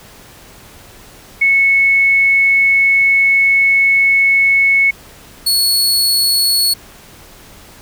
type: tone pair in turn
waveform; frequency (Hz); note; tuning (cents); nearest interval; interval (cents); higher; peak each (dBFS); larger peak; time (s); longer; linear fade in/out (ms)
sine / sawtooth; 2202 / 4381; C#7 / C#8; -12 / -21; octave; 1191; second; -8; neither; 1.41-4.91 / 5.46-6.74; first; 10
effects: pink hiss -40 dBFS RMS until 7.81 s